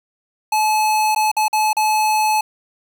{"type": "tone with dropouts", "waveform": "square", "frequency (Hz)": 860, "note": "A5", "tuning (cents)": -40, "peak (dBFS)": -15, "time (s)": [0.52, 2.41], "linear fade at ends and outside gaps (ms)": 5, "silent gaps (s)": [[1.149, 1.16], [1.316, 1.366], [1.482, 1.529], [1.731, 1.767]], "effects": []}